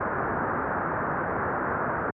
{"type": "low-pass noise", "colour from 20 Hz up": "white", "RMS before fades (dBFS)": -28, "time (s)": [0, 2.11], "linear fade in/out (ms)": 10, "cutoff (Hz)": 1600, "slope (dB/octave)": 48, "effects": ["high-pass 80 Hz 12 dB/octave"]}